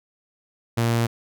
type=tone; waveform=sawtooth; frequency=116.54 Hz; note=A#2; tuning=in tune; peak=-15 dBFS; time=0.77-1.07 s; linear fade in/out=10 ms; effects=none